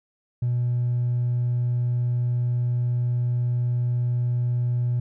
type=tone with hard clipping; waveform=sine; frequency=121.8 Hz; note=B2; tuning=24 cents flat; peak=-21 dBFS; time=0.42-5 s; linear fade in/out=5 ms; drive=1 dB; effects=none